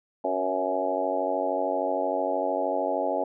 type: harmonic tone with a mistuned harmonic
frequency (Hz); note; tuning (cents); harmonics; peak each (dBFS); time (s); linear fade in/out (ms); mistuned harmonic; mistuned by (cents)
93.1; F#2; +11; 3 / 4 / 5 / 6 / 7 / 8 / 9; -34 / -35 / -33 / -30 / -29 / -36 / -31; 0.24-3.24; 5; 5; +35
effects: none